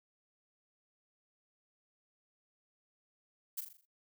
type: noise with echo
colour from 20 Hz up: violet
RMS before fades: -38 dBFS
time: 3.57-3.61 s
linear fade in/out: 10 ms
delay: 41 ms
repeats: 6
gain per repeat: -6 dB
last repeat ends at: 3.856 s
effects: noise-tail reverb RT60 0.1 s tail -20 dB re dry